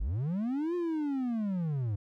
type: linear two-way sweep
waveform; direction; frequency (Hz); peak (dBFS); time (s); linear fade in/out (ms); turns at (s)
triangle; up then down; 39.66 to 357.6 to 96.2; -27; 0-1.96; 10; 0.75
effects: none